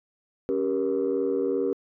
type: chord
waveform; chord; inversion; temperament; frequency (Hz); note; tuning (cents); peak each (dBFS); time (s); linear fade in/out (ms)
sine; G diminished; second; equal with one note detuned; 277.2 / 392 / 474.6; Db4 / G4 / Bb4; 0 / 0 / +31; -28 / -25 / -26; 0.49-1.73; 0
effects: tanh soft clip ceiling -17 dBFS